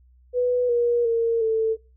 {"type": "tone with pitch steps", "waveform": "sine", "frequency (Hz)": [493.9, 476.8, 460.3, 444.4], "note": ["B4", "A#4", "A#4", "A4"], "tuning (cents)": [0, 39, -22, 17], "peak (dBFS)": -18, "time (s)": [0.33, 1.77], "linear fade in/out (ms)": 50, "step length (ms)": 360, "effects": ["noise-tail reverb RT60 0.3 s tail -21 dB re dry", "added 62 Hz sine -52 dBFS peak until 1.96 s"]}